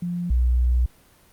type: tone pair in turn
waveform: sine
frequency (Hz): 175.1 / 61.21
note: F3 / B1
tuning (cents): +5 / -15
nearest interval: octave + tritone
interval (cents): 1820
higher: first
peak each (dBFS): -24 / -16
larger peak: second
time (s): 0.02-0.3 / 0.3-0.86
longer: second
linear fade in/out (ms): 5
effects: pink hiss -55 dBFS RMS until 1.32 s + Opus 24 kbps